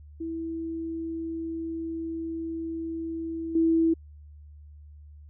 sine tone with level steps, 327.5 Hz, E4, 11 cents flat, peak -30 / -19 dBFS, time 0.2-3.94 s, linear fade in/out 10 ms, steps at 3.55 s, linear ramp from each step 5 ms, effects added 74 Hz sine -45 dBFS peak until 5.29 s

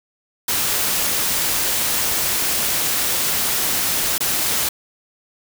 white noise with dropouts, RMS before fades -20 dBFS, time 0.48-4.69 s, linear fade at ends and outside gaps 5 ms, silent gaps 4.181-4.204 s, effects none

